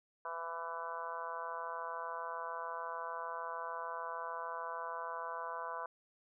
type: harmonic tone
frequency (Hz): 166.6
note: E3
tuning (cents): +19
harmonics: 3 / 4 / 5 / 6 / 7 / 8 / 9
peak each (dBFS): -49 / -47 / -53 / -42 / -46 / -51 / -49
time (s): 0.25-5.86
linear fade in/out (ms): 2
effects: none